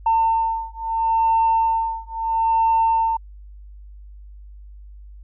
sine beating tone pair, 902 / 902.75 Hz, A5 / A5, +43 / +44 cents, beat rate 0.75 Hz, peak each -19 dBFS, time 0.06-3.17 s, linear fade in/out 5 ms, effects tanh soft clip ceiling -10 dBFS + added 50 Hz sine -38 dBFS peak until 5.23 s

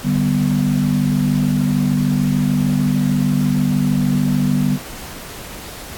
sine chord, G major, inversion second, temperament equal with one note detuned, 146.83 / 193.41 / 246.9 Hz, D3 / G3 / B3, 0 / -23 / 0 cents, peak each -18 dBFS, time 0.03-4.79 s, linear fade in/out 50 ms, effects pink hiss -33 dBFS RMS until 5.97 s + AAC 64 kbps

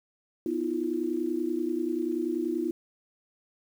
sine tone cluster, 247.9 / 318 / 348.4 Hz, B3 / D#4 / F4, +7 / +38 / -4 cents, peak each -34 / -30 / -30 dBFS, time 0.46-2.71 s, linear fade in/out 2 ms, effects 9-bit

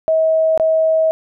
sine tone with dropouts, 640 Hz, D#5, 49 cents sharp, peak -11 dBFS, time 0.08-1.11 s, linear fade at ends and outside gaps 0 ms, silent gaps 0.576-0.598 s, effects none

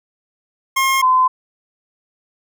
25% pulse / sine tone pair in turn, 1070 / 1025.1 Hz, C6 / C6, +38 / -36 cents, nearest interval minor second, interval 74 cents, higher first, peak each -10 dBFS, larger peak neither, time 0.76-1.02 / 1.02-1.28 s, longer neither, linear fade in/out 10 ms, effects none

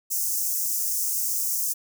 white high-pass noise, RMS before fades -26 dBFS, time 0.1-1.74 s, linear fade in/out 20 ms, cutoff 5600 Hz, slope 48 dB/octave, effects none

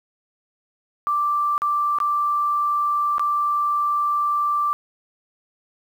sine tone with dropouts, 1174.7 Hz, D6, in tune, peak -18 dBFS, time 1.07-4.73 s, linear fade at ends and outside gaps 0 ms, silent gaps 1.579-1.619 / 1.986-2.002 / 3.182-3.195 s, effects 8-bit

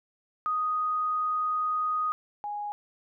sine tone pair in turn, 1245 / 827.6 Hz, D#6 / G#5, +1 / -6 cents, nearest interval perfect fifth, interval 707 cents, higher first, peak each -25 / -31 dBFS, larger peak first, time 0.46-2.12 / 2.44-2.72 s, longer first, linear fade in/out 0 ms, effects none

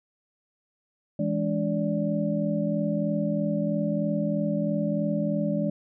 sine tone cluster, 165 / 208.1 / 289.1 / 582 Hz, E3 / G#3 / D4 / D5, +2 / +4 / -27 / -16 cents, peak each -29 / -27 / -31 / -30 dBFS, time 1.19-5.7 s, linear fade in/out 5 ms, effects none

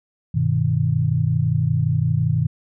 sine chord, G augmented, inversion none, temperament equal, 98 / 123.47 / 155.56 Hz, G2 / B2 / D#3, 0 / 0 / 0 cents, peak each -23 / -20 / -20 dBFS, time 0.34-2.47 s, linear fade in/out 10 ms, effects none

